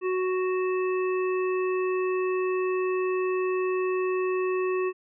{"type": "harmonic tone with a mistuned harmonic", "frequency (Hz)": 370, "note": "F#4", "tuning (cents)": 0, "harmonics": [1, 3, 5, 7], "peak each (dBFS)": [-24, -34, -41, -38], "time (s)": [0.01, 4.93], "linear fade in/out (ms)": 50, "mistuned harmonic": 7, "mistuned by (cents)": 23, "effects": []}